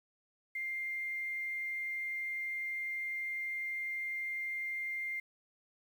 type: tone with quantisation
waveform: sine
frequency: 2104 Hz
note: C7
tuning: 9 cents sharp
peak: -35 dBFS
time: 0.55-5.2 s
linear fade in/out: 5 ms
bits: 10
effects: none